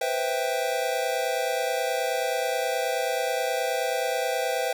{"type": "chord", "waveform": "square", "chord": "C major seventh", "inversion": "third", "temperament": "equal", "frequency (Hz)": [493.9, 523.3, 659.3, 784], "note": ["B4", "C5", "E5", "G5"], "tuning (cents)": [0, 0, 0, 0], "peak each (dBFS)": -31, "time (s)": [0.01, 4.73], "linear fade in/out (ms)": 5, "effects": []}